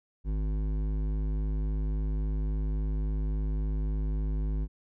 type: tone with hard clipping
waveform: sine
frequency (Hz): 51.8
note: G#1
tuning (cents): -4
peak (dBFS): -29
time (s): 0.24-4.68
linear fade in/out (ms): 50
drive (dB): 12
effects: none